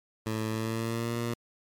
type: tone with pitch glide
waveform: 15% pulse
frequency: 110 to 117.9 Hz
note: A2 to A#2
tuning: 0 to +20 cents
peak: -23 dBFS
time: 0.26-1.34 s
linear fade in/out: 5 ms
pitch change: +120 cents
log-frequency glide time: 0.5-1.16 s
effects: MP3 96 kbps

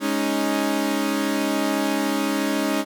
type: chord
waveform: sawtooth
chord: Ab suspended fourth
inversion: none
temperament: equal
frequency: 207.7 / 277.2 / 311.1 Hz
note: Ab3 / Db4 / Eb4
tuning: 0 / 0 / 0 cents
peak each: -23 / -20 / -21 dBFS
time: 0-2.85 s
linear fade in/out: 50 ms
effects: none

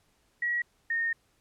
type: tone pair in turn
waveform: sine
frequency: 1916 / 1840.5 Hz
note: A#6 / A#6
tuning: +47 / -23 cents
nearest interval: minor second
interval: 70 cents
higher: first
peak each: -26 dBFS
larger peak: neither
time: 0.42-0.62 / 0.9-1.13 s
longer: second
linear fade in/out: 5 ms
effects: pink hiss -69 dBFS RMS until 1.4 s + low-pass 12000 Hz 12 dB/octave

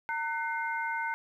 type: tone cluster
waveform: sine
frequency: 915 / 1500 / 2114 Hz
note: A#5 / F#6 / C7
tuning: -32 / +23 / +17 cents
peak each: -33 / -34 / -37 dBFS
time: 0.09-1.14 s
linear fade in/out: 0 ms
effects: 11-bit

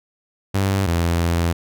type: tone pair in turn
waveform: sawtooth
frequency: 97.4 / 84.83 Hz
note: G2 / F2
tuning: -11 / -50 cents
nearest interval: major second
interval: 239 cents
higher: first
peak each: -13 dBFS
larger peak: neither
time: 0.54-0.87 / 0.87-1.53 s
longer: second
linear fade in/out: 10 ms
effects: none

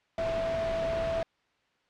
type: tone in noise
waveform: sine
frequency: 659.3 Hz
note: E5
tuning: in tune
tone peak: -28 dBFS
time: 0.18-1.23 s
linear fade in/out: 2 ms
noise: pink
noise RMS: -36 dBFS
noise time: 0.18-1.23 s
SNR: +5 dB
effects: white hiss -70 dBFS RMS until 1.89 s + low-pass 3000 Hz 12 dB/octave

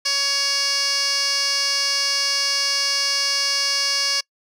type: tone with band-pass filter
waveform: 15% pulse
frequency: 560 Hz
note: C#5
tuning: 18 cents sharp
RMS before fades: -21 dBFS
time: 0.05-4.21 s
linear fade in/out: 10 ms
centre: 4600 Hz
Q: 3.7
effects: noise-tail reverb RT60 0.1 s tail -25 dB re dry

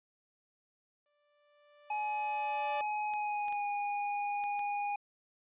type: tone with exponential growth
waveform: sawtooth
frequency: 587.3 Hz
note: D5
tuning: in tune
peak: -32 dBFS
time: 1.06-2.81 s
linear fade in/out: 1 ms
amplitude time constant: 380 ms
type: tone with pitch glide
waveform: square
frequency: 843 to 819 Hz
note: G#5 to G#5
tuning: +26 to -24 cents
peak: -33 dBFS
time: 1.9-4.96 s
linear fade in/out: 5 ms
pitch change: -50 cents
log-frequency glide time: 3.09-3.65 s
type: clicks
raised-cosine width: 0.2 ms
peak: -33 dBFS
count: 5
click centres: 3.137 / 3.483 / 3.525 / 4.439 / 4.593 s
effects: resampled to 8000 Hz

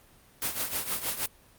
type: noise with tremolo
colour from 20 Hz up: white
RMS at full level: -28 dBFS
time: 0.42-1.26 s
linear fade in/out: 0 ms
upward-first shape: triangle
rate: 6.4 Hz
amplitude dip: 80%
effects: pink hiss -58 dBFS RMS until 1.58 s + Opus 32 kbps

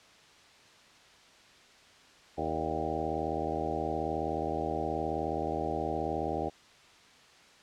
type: harmonic tone with a mistuned harmonic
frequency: 79 Hz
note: D#2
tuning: 27 cents sharp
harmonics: 1 / 2 / 3 / 4 / 5 / 6 / 7 / 8 / 9 / 10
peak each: -41 / -42 / -42 / -38 / -38 / -39 / -40 / -42 / -38 / -37 dBFS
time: 2.37-6.5 s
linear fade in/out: 20 ms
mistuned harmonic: 7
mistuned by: +75 cents
effects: white hiss -57 dBFS RMS until 7.62 s + low-pass 5000 Hz 12 dB/octave

